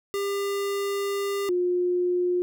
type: tone pair in turn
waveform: square / sine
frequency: 400 / 357.1 Hz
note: G4 / F4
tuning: +35 / +39 cents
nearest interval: major second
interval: 196 cents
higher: first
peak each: -26 / -21 dBFS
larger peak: second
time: 0.14-1.49 / 1.49-2.42 s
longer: first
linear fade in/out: 0 ms
effects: none